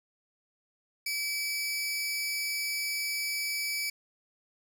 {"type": "tone pair together", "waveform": "sawtooth", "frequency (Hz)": [2300, 5078], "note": ["D7", "D#8"], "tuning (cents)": [-37, 34], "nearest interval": "octave + major second", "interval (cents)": 1371, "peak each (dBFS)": [-28, -34], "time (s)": [1.06, 3.9], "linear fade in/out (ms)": 5, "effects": ["9-bit"]}